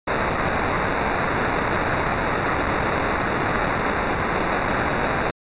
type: noise with sample-and-hold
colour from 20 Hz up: white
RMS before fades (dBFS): -22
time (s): 0.07-5.31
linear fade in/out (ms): 10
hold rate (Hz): 3150
effects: resampled to 8000 Hz